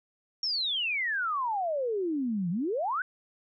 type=exponential two-way sweep; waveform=sine; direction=down then up; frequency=5588 to 164.81 to 1576 Hz; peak=-27 dBFS; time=0.43-3.02 s; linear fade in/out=2 ms; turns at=2.5 s; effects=none